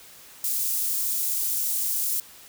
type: high-pass noise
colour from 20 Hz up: white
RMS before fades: -26 dBFS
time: 0.44-2.2 s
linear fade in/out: 2 ms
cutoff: 8100 Hz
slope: 12 dB/octave
effects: white hiss -48 dBFS RMS until 2.48 s